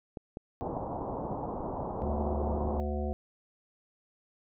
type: clicks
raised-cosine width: 2 ms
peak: -25 dBFS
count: 6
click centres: 0.172 / 0.371 / 0.626 / 0.768 / 1.324 / 1.606 s
type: low-pass noise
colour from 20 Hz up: white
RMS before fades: -36 dBFS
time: 0.61-2.8 s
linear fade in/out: 0 ms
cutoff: 960 Hz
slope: 48 dB/octave
type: harmonic tone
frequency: 73.42 Hz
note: D2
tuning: in tune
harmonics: 1 / 3 / 5 / 7 / 9 / 10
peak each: -32 / -37 / -39 / -40 / -42 / -42 dBFS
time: 2.02-3.13 s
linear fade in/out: 0 ms
effects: none